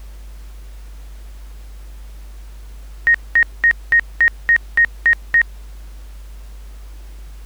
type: tone bursts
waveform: sine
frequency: 1864.7 Hz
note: A#6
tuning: in tune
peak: -8 dBFS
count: 9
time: 3.07-5.416 s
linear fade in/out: 0 ms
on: 74 ms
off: 210 ms
effects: added 50 Hz sine -32 dBFS peak until 7.45 s + pink hiss -49 dBFS RMS until 7.45 s